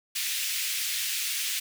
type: high-pass noise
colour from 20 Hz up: pink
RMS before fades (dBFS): -30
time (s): 0.15-1.6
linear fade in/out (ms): 10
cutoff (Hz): 2200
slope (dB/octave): 24
effects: none

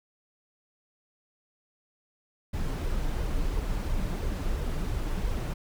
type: noise with flanger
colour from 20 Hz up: brown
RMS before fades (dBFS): -29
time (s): 2.53-5.54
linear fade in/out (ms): 10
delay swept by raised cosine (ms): 1.9 to 6.8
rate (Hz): 2.9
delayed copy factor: +0.5
effects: none

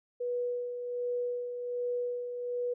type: tone with tremolo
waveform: sine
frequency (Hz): 488.3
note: B4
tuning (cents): -20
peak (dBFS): -29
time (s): 0.2-2.74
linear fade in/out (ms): 10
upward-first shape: sine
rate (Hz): 1.3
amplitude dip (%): 50
effects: none

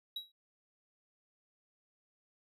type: tone with exponential decay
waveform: triangle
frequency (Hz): 3867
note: B7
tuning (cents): -37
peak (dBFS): -33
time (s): 0.16-0.32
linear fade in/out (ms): 5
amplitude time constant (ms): 34
effects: none

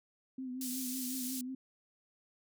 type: tone with vibrato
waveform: sine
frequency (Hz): 256.4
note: C4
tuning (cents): -35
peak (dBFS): -38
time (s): 0.38-1.55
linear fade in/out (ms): 5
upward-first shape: triangle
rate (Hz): 5.5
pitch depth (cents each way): 57
type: band-pass noise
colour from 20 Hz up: white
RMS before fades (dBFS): -41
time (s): 0.61-1.41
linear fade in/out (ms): 2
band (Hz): 5200 to 16000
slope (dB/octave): 12
effects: none

